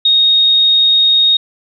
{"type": "tone", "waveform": "sine", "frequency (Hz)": 3729, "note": "A#7", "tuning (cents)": 0, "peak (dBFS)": -7, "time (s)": [0.05, 1.37], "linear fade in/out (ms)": 5, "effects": []}